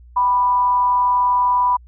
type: tone with frequency modulation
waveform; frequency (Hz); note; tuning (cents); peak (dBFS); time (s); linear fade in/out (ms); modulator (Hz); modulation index
sine; 987.8; B5; 0; -13; 0.16-1.77; 10; 208; 0.23
effects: added 60 Hz sine -41 dBFS peak until 1.87 s